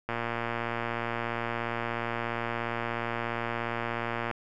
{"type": "click train", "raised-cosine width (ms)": 0.5, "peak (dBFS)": -16, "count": 495, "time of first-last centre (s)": [0.09, 4.312], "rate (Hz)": 117, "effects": []}